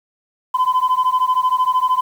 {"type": "beating tone pair", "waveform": "sine", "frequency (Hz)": [1010, 1023], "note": ["B5", "C6"], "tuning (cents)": [39, -39], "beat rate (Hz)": 13, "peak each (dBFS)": -15, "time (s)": [0.54, 2.01], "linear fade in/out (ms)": 10, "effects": ["tanh soft clip ceiling -10 dBFS", "7-bit"]}